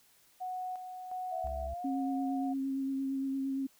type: tone with tremolo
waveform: sine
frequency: 737 Hz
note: F#5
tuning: 7 cents flat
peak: -35 dBFS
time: 0.4-1.68 s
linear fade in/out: 20 ms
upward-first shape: square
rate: 1.4 Hz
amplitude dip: 50%
type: tone with pitch glide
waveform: sine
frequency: 664 to 724.1 Hz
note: E5 to F#5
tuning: +12 to -38 cents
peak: -37 dBFS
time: 1.31-2.54 s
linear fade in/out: 20 ms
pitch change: +150 cents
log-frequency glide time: 1.67-1.83 s
type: tone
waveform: triangle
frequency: 66.5 Hz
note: C2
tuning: 29 cents sharp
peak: -36 dBFS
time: 1.44-1.74 s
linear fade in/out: 5 ms
type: tone with vibrato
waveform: sine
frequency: 270 Hz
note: C#4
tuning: 45 cents flat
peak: -31 dBFS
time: 1.84-3.67 s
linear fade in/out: 10 ms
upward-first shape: sine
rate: 8.7 Hz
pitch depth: 16 cents each way
effects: white hiss -65 dBFS RMS until 3.79 s